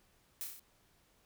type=noise with echo; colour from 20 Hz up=blue; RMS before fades=-40 dBFS; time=0.41-0.44 s; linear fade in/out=0 ms; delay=31 ms; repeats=5; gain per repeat=-3 dB; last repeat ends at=0.595 s; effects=pink hiss -70 dBFS RMS until 1.25 s